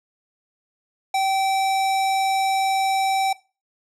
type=tone; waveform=square; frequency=773 Hz; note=G5; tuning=24 cents flat; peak=-19 dBFS; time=1.14-3.33 s; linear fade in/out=5 ms; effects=noise-tail reverb RT60 0.3 s tail -19 dB re dry + low-pass 10000 Hz 12 dB/octave